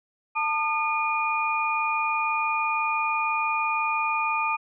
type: tone cluster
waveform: sine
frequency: 891 / 1217 / 2441 Hz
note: A5 / D#6 / D#7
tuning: +22 / -39 / -34 cents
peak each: -27 dBFS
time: 0.35-4.57 s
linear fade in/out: 20 ms
effects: none